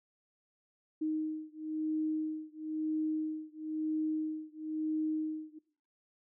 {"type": "beating tone pair", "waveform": "sine", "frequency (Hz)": [311.1, 312.1], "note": ["D#4", "D#4"], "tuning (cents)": [0, 5], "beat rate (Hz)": 1, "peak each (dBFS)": [-36, -36], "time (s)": [1.01, 5.59], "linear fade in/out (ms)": 10, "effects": ["noise-tail reverb RT60 0.5 s tail -19 dB re dry"]}